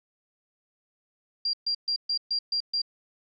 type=tone bursts; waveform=sine; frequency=4759 Hz; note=D8; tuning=22 cents sharp; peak=-24 dBFS; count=7; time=1.45-2.818 s; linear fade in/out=5 ms; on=84 ms; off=130 ms; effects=none